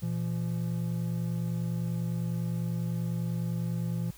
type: tone pair together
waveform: triangle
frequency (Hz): 120.01 / 170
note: B2 / F3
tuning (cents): -49 / -46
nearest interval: tritone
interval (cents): 603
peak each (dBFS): -30 / -29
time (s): 0.02-4.11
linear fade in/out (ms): 10
effects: added 50 Hz sine -53 dBFS peak until 4.17 s + white hiss -55 dBFS RMS until 4.17 s